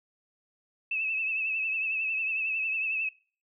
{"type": "tone with vibrato", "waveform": "sine", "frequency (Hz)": 2611, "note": "E7", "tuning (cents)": -17, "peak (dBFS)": -27, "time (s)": [0.91, 3.09], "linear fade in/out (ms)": 5, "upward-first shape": "triangle", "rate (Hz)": 11, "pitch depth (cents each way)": 59, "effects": ["noise-tail reverb RT60 0.4 s tail -22 dB re dry"]}